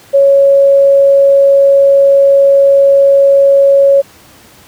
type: tone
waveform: sine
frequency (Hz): 554.4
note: C#5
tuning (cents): 0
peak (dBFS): -3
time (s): 0.13-4.02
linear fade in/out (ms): 20
effects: pink hiss -40 dBFS RMS until 4.67 s + high-pass 80 Hz 12 dB/octave